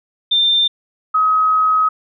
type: tone pair in turn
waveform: sine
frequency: 3590 / 1269.3 Hz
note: A7 / D#6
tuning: +34 / +34 cents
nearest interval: octave + tritone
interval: 1800 cents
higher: first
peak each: -11 dBFS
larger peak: neither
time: 0.31-0.68 / 1.14-1.89 s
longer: second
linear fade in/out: 10 ms
effects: none